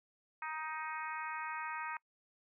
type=harmonic tone; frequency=312.9 Hz; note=D#4; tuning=10 cents sharp; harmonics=3 / 4 / 5 / 6 / 7 / 8; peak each=-42 / -44 / -46 / -48 / -49 / -50 dBFS; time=0.42-1.97 s; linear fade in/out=2 ms; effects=noise-tail reverb RT60 0.1 s tail -25 dB re dry